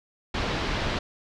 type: low-pass noise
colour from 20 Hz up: pink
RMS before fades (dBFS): -28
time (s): 0.34-0.99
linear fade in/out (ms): 5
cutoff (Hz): 4600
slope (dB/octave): 24
effects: none